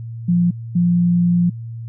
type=tone bursts at uneven times; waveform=sine; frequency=174.61 Hz; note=F3; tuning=in tune; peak=-12 dBFS; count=2; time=0.28-0.51 / 0.75-1.5 s; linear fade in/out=10 ms; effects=added 115 Hz sine -27 dBFS peak until 1.88 s